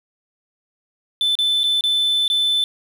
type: tone with dropouts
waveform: sine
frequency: 3520 Hz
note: A7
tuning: in tune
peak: -13 dBFS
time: 1.21-2.64 s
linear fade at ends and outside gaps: 1 ms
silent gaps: 1.353-1.388 / 1.634-1.64 / 1.809-1.838 / 2.279-2.3 s
effects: tanh soft clip ceiling -14 dBFS + 7-bit